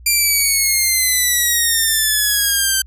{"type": "exponential sweep", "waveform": "5% pulse", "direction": "down", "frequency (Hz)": [2384, 1550], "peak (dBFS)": -3, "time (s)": [0.06, 2.82], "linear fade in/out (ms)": 5, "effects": ["added 60 Hz sine -37 dBFS peak until 2.86 s", "resampled to 32000 Hz"]}